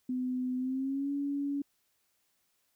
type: tone with pitch glide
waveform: sine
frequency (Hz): 253.3 to 282.7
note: B3 to C#4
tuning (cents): +44 to +34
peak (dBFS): -30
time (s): 0.09-1.62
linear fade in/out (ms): 5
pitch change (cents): +190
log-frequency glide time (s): 0.57-1.11
effects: white hiss -75 dBFS RMS until 2.75 s